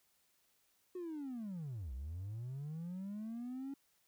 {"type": "linear two-way sweep", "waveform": "triangle", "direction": "down then up", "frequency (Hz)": [369.8, 59.7, 279.1], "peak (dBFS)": -38, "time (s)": [0.95, 3.74], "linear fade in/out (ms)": 5, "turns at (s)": 1.93, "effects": ["tanh soft clip ceiling -36 dBFS", "white hiss -75 dBFS RMS until 4.07 s"]}